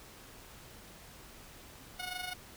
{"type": "tone with amplitude modulation", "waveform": "10% pulse", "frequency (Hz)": 729, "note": "F#5", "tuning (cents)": -26, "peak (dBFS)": -27, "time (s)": [1.99, 2.34], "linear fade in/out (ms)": 10, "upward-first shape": "sine", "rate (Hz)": 24.6, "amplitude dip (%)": 65, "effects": ["pink hiss -53 dBFS RMS until 2.56 s"]}